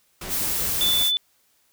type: noise with tremolo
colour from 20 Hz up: pink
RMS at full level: -34 dBFS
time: 0.21-1.03 s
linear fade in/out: 5 ms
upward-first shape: square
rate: 5 Hz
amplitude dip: 25%
type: noise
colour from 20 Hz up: blue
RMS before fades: -25 dBFS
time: 0.28-1.12 s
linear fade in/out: 50 ms
type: tone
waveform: sine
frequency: 3500 Hz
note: A7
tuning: 10 cents flat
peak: -19 dBFS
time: 0.81-1.17 s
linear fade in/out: 0 ms
effects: white hiss -64 dBFS RMS until 1.72 s